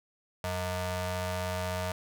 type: ring-modulated tone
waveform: sawtooth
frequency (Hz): 273.4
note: C#4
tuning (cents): -24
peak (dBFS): -24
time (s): 0.44-1.92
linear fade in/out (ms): 2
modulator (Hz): 362
effects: none